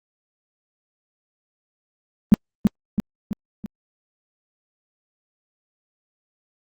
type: tone with echo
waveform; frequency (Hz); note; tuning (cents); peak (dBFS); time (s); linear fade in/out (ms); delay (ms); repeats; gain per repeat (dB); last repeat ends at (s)
sine; 207.7; G#3; 0; -6; 2.32-2.34; 0; 330; 4; -5; 3.66
effects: Opus 32 kbps